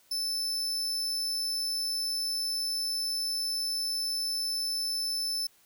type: tone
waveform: 40% pulse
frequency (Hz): 5274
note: E8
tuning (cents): 0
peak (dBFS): -28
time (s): 0.11-5.47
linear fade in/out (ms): 5
effects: white hiss -63 dBFS RMS until 5.65 s